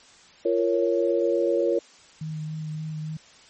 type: chord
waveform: sine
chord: Bb minor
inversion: second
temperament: equal with one note detuned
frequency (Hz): 346 / 466.2 / 554.4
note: F4 / Bb4 / Db5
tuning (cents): -16 / 0 / 0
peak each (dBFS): -24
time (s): 0.45-1.79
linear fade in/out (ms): 5
type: tone with vibrato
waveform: sine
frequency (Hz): 155.56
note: D#3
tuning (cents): 0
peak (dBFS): -29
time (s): 2.21-3.17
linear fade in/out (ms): 5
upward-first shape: sine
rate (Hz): 3.5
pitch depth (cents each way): 16
effects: white hiss -52 dBFS RMS until 3.49 s + MP3 32 kbps